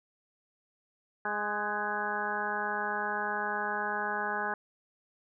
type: harmonic tone with a mistuned harmonic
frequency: 207.8 Hz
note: G#3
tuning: 1 cent sharp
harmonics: 1 / 2 / 3 / 4 / 5 / 6 / 7 / 8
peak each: -44 / -40 / -42 / -35 / -39 / -40 / -36 / -37 dBFS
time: 1.25-4.54 s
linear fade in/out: 2 ms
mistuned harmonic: 7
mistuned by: +47 cents
effects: none